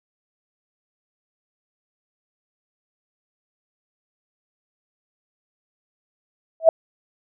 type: tone with exponential growth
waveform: sine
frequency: 651 Hz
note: E5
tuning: 22 cents flat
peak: -3 dBFS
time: 6.6-6.69 s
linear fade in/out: 2 ms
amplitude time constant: 18 ms
effects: none